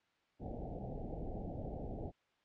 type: low-pass noise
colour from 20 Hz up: pink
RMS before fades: -43 dBFS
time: 0.39-2.12 s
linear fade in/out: 50 ms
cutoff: 800 Hz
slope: 96 dB/octave
effects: white hiss -75 dBFS RMS until 2.44 s + low-pass 3000 Hz 12 dB/octave